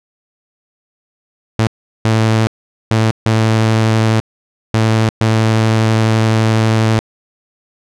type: tone bursts at uneven times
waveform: sawtooth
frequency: 111 Hz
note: A2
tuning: 16 cents sharp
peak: -6 dBFS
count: 6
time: 1.59-1.67 / 2.05-2.47 / 2.91-3.11 / 3.26-4.2 / 4.74-5.09 / 5.21-6.99 s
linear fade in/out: 0 ms
effects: low-pass 7000 Hz 12 dB/octave